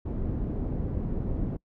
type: low-pass noise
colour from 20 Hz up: pink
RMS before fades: -30 dBFS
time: 0.05-1.57 s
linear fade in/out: 10 ms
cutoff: 310 Hz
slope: 12 dB/octave
effects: noise-tail reverb RT60 0.1 s tail -24 dB re dry